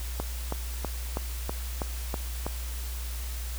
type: click train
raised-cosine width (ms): 1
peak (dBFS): -16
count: 8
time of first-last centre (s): 0.2-2.465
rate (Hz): 3.09
effects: added 60 Hz sine -32 dBFS peak until 3.58 s + white hiss -42 dBFS RMS until 3.58 s